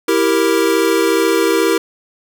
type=chord; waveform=square; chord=E diminished; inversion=none; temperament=equal; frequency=329.6 / 392 / 466.2 Hz; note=E4 / G4 / Bb4; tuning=0 / 0 / 0 cents; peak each=-17 dBFS; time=0.08-1.78 s; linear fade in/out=5 ms; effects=none